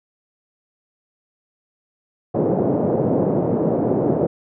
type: band-pass noise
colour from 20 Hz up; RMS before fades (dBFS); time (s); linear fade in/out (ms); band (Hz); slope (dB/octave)
white; -19; 2.34-4.27; 10; 120 to 550; 24
effects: none